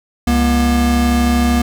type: tone pair together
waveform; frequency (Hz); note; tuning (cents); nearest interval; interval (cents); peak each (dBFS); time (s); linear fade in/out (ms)
square; 68.83 / 239.4; C#2 / A#3; -12 / +46; octave + minor seventh; 2158; -16 / -14; 0.27-1.62; 5
effects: none